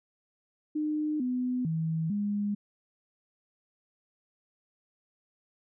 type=tone with pitch steps; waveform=sine; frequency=303.9 / 250.9 / 161.2 / 205 Hz; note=D#4 / B3 / E3 / G#3; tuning=-41 / +28 / -38 / -22 cents; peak=-27 dBFS; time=0.75-2.55 s; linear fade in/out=10 ms; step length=450 ms; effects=none